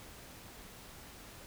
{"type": "silence", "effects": ["pink hiss -52 dBFS RMS until 1.46 s"]}